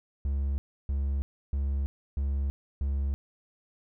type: tone bursts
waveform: triangle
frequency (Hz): 69.3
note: C#2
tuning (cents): 0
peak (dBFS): -24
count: 5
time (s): 0.25-3.14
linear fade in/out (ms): 0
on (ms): 330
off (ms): 310
effects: none